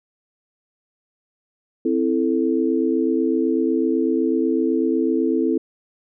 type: chord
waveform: sine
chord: A minor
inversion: first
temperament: equal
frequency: 261.6 / 329.6 / 440 Hz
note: C4 / E4 / A4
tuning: 0 / 0 / 0 cents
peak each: -21 / -20 / -23 dBFS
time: 1.85-5.58 s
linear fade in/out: 5 ms
effects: none